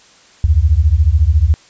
sine beating tone pair, 70 / 84 Hz, C#2 / E2, +18 / +33 cents, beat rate 14 Hz, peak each -11 dBFS, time 0.44-1.54 s, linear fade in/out 0 ms, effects white hiss -46 dBFS RMS until 1.69 s + resampled to 16000 Hz

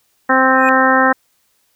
harmonic tone, 261.6 Hz, C4, in tune, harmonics 1 / 2 / 3 / 4 / 5 / 6 / 7, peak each -17 / -17 / -17 / -17 / -17 / -17 / -17 dBFS, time 0.29-1.13 s, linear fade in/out 10 ms
triangle tone with exponential growth, 2489 Hz, D#7, in tune, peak -16 dBFS, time 0.51-0.69 s, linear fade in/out 0 ms, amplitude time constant 37 ms
effects white hiss -61 dBFS RMS until 1.75 s

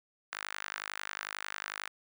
sawtooth tone with high-pass filter, 51.1 Hz, G#1, 27 cents flat, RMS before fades -41 dBFS, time 0.32-1.88 s, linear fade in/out 5 ms, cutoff 1500 Hz, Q 2.1, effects none

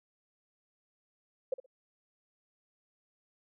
sine tone with echo, 522 Hz, C5, 4 cents flat, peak -27 dBFS, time 1.52-1.54 s, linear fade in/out 5 ms, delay 61 ms, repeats 2, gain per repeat -15 dB, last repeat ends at 1.662 s, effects none

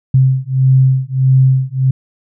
sine beating tone pair, 130.81 / 132.41 Hz, C3 / C3, 0 / +21 cents, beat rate 1.6 Hz, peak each -11 dBFS, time 0.14-1.91 s, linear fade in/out 5 ms, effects none

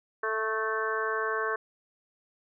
harmonic tone with a mistuned harmonic, 220 Hz, A3, in tune, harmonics 2 / 3 / 4 / 5 / 6 / 7 / 8, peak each -32 / -39 / -44 / -32 / -40 / -33 / -37 dBFS, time 0.23-1.56 s, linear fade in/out 5 ms, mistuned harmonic 6, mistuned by -16 cents, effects none

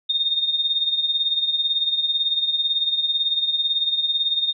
sine tone with tremolo, 3672 Hz, A#7, 27 cents flat, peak -16 dBFS, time 0.09-4.53 s, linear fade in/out 10 ms, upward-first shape sine, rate 18 Hz, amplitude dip 65%, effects none

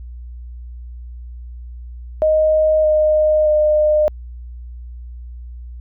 sine tone with pitch steps, 622.3 / 614.8 / 607.4 Hz, D#5 / D#5 / D#5, 0 / -21 / -42 cents, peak -11 dBFS, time 2.22-4.08 s, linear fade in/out 0 ms, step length 620 ms, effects added 60 Hz sine -30 dBFS peak until 5.8 s

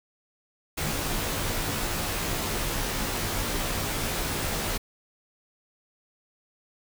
pink noise with comb filter, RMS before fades -29 dBFS, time 0.77-4.78 s, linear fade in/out 10 ms, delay 16 ms, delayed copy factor -0.7, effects none

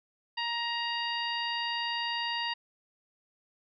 harmonic tone, 940 Hz, A#5, 14 cents sharp, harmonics 1 / 2 / 3 / 4 / 5, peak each -35 / -36 / -35 / -41 / -39 dBFS, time 0.37-2.54 s, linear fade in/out 10 ms, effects none

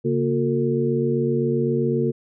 sine tone cluster, 138.2 / 234 / 362.1 / 449.8 Hz, C#3 / A#3 / F#4 / A4, -5 / +7 / -37 / +38 cents, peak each -24 dBFS, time 0.04-2.12 s, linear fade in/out 20 ms, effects none

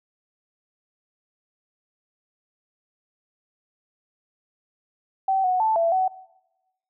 sine tone with pitch steps, 769 / 736 / 879 / 670 / 751 Hz, G5 / F#5 / A5 / E5 / F#5, -33 / -9 / -2 / +28 / +26 cents, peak -18 dBFS, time 5.28-6.08 s, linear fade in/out 5 ms, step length 160 ms, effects noise-tail reverb RT60 1.0 s tail -21 dB re dry

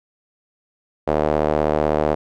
sawtooth tone with band-pass filter, 76 Hz, D#2, 40 cents flat, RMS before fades -19 dBFS, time 1.07-2.15 s, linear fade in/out 10 ms, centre 580 Hz, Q 1.9, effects none

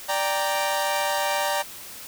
sawtooth chord, G minor, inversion second, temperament equal, 587.3 / 784 / 932.3 Hz, D5 / G5 / Bb5, 0 / 0 / 0 cents, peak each -23 / -24 / -23 dBFS, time 0.08-1.63 s, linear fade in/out 20 ms, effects white hiss -40 dBFS RMS until 2.07 s

